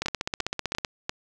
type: two click trains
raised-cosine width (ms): 0.2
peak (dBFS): -10 / -10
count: 14 / 4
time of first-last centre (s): 0.02-0.848 / 0.06-1.094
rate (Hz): 15.7 / 2.9
effects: none